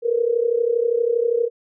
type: tone with amplitude modulation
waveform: sine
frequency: 470 Hz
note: A#4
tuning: 14 cents sharp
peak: -13 dBFS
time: 0.02-1.5 s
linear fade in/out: 50 ms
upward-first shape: sine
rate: 32.5 Hz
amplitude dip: 80%
effects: none